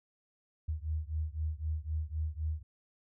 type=beating tone pair; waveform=sine; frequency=76.4 / 80.3 Hz; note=D#2 / E2; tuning=-31 / -45 cents; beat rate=3.9 Hz; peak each=-35 / -36 dBFS; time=0.68-2.63 s; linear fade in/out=10 ms; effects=none